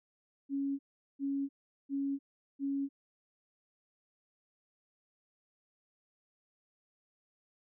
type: tone bursts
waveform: sine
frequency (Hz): 277.2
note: C#4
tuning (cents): 0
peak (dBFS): -31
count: 4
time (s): 0.49-2.89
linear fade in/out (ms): 50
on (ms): 300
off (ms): 400
effects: none